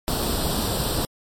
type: noise with comb filter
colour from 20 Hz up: pink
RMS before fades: -24 dBFS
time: 0.08-1.05 s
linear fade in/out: 0 ms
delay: 0.23 ms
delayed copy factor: +0.75
effects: MP3 64 kbps